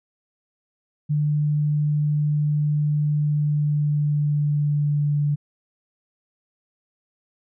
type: tone with pitch glide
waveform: sine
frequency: 148.9 to 146.26 Hz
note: D3 to D3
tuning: +24 to -7 cents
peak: -18 dBFS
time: 1.09-5.36 s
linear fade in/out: 20 ms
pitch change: -31 cents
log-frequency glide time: 3.1-5.25 s
effects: none